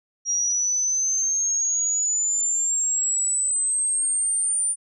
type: exponential sweep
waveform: sine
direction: up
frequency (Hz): 5690 to 9240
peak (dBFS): -20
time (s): 0.25-4.76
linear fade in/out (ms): 50
effects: none